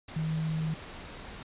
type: tone in noise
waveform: sine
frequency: 158.5 Hz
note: D#3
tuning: 32 cents sharp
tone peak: -28 dBFS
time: 0.16-0.74 s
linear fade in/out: 5 ms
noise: pink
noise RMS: -44 dBFS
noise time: 0.08-1.43 s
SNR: +13 dB
effects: resampled to 8000 Hz